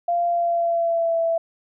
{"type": "tone with pitch glide", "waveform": "sine", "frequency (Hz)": [692, 663.8], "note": ["F5", "E5"], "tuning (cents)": [-16, 12], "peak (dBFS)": -18, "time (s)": [0.08, 1.38], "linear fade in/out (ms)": 5, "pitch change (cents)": -72, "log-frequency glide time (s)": [0.28, 1.18], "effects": []}